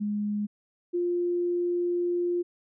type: tone pair in turn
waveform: sine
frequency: 207.7 / 350.7 Hz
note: G#3 / F4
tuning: 0 / +7 cents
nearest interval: major sixth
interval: 907 cents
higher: second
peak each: -26 / -24 dBFS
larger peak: second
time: 0-0.47 / 0.93-2.43 s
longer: second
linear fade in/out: 20 ms
effects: none